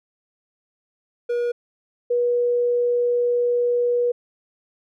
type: tone pair in turn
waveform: triangle / sine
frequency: 480 / 483.9 Hz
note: B4 / B4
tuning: -49 / -35 cents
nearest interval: unison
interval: 14 cents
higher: second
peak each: -18 / -17 dBFS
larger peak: second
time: 1.29-1.52 / 2.1-4.12 s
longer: second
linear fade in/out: 10 ms
effects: none